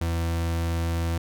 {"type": "tone", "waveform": "40% pulse", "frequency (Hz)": 83.6, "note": "E2", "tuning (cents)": 25, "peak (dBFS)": -23, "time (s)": [0.01, 1.18], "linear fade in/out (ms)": 5, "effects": []}